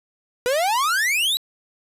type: exponential sweep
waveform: 45% pulse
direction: up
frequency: 476.6 to 4017 Hz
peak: -18 dBFS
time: 0.46-1.37 s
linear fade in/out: 0 ms
effects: resampled to 32000 Hz + 8-bit